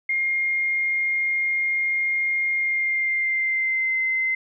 sine tone with pitch glide, 2127 to 2066 Hz, C7 to C7, +28 to -22 cents, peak -20 dBFS, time 0.09-4.35 s, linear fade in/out 5 ms, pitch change -50 cents, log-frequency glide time 2.55-4 s, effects none

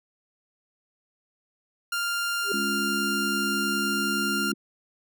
sawtooth tone, 1396.9 Hz, F6, in tune, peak -22 dBFS, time 1.92-4.52 s, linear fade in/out 5 ms
sine tone with exponential growth, 400.2 Hz, G4, 36 cents sharp, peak -23 dBFS, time 2.41-2.52 s, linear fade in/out 2 ms, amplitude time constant 22 ms
sine chord, Db major, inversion second, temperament equal, 207.7 / 277.2 / 349.2 Hz, Ab3 / Db4 / F4, 0 / 0 / 0 cents, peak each -30 / -33 / -34 dBFS, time 2.53-4.54 s, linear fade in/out 10 ms
effects none

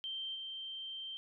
sine tone with level steps, 3136 Hz, G7, in tune, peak -38 / -41 dBFS, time 0.04-1.17 s, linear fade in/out 0 ms, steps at 0.34 s, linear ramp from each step 20 ms, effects none

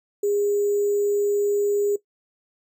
sine tone with sample-and-hold, 408.6 Hz, G#4, 28 cents flat, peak -19 dBFS, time 0.23-1.96 s, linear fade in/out 5 ms, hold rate 7350 Hz, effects noise-tail reverb RT60 0.1 s tail -17 dB re dry

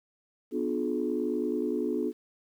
sine chord, B diminished seventh, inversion none, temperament just, 246.9 / 296.3 / 355.6 / 426.7 Hz, B3 / D4 / F4 / Ab4, 0 / +15 / +31 / +47 cents, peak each -32 dBFS, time 0.51-2.13 s, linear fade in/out 50 ms, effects tanh soft clip ceiling -17 dBFS + 10-bit

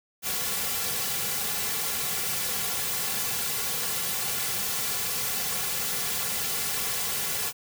white noise with comb filter, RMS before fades -29 dBFS, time 0.22-7.53 s, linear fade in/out 50 ms, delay 3.2 ms, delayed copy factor -0.9, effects none

